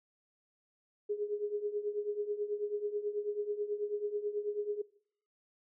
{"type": "tone with tremolo", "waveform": "sine", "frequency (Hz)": 415.3, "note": "G#4", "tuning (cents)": 0, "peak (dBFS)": -29, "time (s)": [1.09, 4.82], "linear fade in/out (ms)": 10, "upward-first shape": "triangle", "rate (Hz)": 9.2, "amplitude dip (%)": 85, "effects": ["noise-tail reverb RT60 0.6 s tail -21 dB re dry"]}